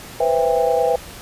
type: chord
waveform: sine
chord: C major seventh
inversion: third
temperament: equal with one note detuned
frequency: 493.9 / 523.3 / 659.3 / 801.4 Hz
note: B4 / C5 / E5 / G5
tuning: 0 / 0 / 0 / +38 cents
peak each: -18 / -22 / -21 / -21 dBFS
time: 0.2-0.96 s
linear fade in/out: 5 ms
effects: pink hiss -37 dBFS RMS until 1.21 s + resampled to 32000 Hz